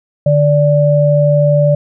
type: tone pair together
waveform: sine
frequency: 147.91 / 584 Hz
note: D3 / D5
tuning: +13 / -10 cents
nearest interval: 2 octaves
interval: 2377 cents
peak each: -10 dBFS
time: 0.26-1.75 s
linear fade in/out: 5 ms
effects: none